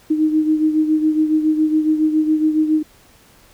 sine beating tone pair, 309.4 / 316.6 Hz, D#4 / D#4, -10 / +30 cents, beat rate 7.2 Hz, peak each -14 / -21 dBFS, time 0.1-2.83 s, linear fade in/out 10 ms, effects pink hiss -50 dBFS RMS until 3.53 s

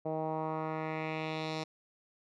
10% pulse tone with low-pass filter sweep, 157.6 Hz, D#3, 23 cents sharp, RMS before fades -36 dBFS, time 0.05-1.64 s, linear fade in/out 10 ms, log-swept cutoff 630 to 5000 Hz, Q 2.1, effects none

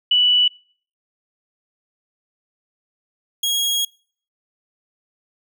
sine / sawtooth tone pair in turn, 2960 / 3296 Hz, F#7 / G#7, 0 / -14 cents, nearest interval major second, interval 186 cents, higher second, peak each -12 / -15 dBFS, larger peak first, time 0.11-0.48 / 3.43-3.85 s, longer second, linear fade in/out 5 ms, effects noise-tail reverb RT60 0.5 s tail -26 dB re dry

